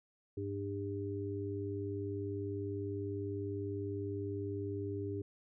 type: harmonic tone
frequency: 100 Hz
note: G2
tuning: 35 cents sharp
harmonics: 1 / 3 / 4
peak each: -40 / -42 / -40 dBFS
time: 0.37-5.22 s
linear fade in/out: 5 ms
effects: none